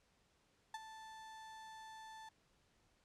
35% pulse tone with ADSR envelope, 880 Hz, A5, in tune, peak -39 dBFS, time 0.74-2.29 s, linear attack 4 ms, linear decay 32 ms, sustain -11 dB, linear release 4 ms, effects pink hiss -75 dBFS RMS until 3.04 s + low-pass 8000 Hz 12 dB/octave

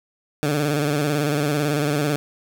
15% pulse tone with vibrato, 147.1 Hz, D3, 3 cents sharp, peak -13 dBFS, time 0.43-2.16 s, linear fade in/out 0 ms, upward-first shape square, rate 18 Hz, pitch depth 56 cents each way, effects none

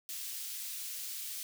white high-pass noise, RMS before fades -41 dBFS, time 0.09-1.43 s, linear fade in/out 0 ms, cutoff 3000 Hz, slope 12 dB/octave, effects none

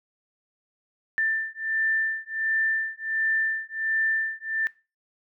sine beating tone pair, 1779 / 1780.4 Hz, A6 / A6, +19 / +20 cents, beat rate 1.4 Hz, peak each -27 dBFS, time 1.18-4.67 s, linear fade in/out 0 ms, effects noise-tail reverb RT60 0.3 s tail -21 dB re dry

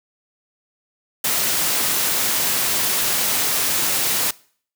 white noise, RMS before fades -20 dBFS, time 1.24-4.31 s, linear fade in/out 5 ms, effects noise-tail reverb RT60 0.5 s tail -22 dB re dry + high-pass 100 Hz 12 dB/octave

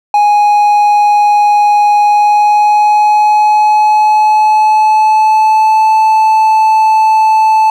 triangle tone with pitch glide, 830 to 874.3 Hz, G#5 to A5, -1 to -11 cents, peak -3 dBFS, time 0.14-7.7 s, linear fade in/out 2 ms, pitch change +90 cents, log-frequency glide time 2.01-5.91 s, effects none

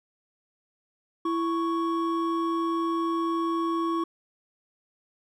triangle tone pair together, 332.7 / 1108.7 Hz, E4 / C#6, +16 / 0 cents, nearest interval octave + major sixth, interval 2084 cents, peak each -24 / -27 dBFS, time 1.25-4.04 s, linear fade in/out 5 ms, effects none

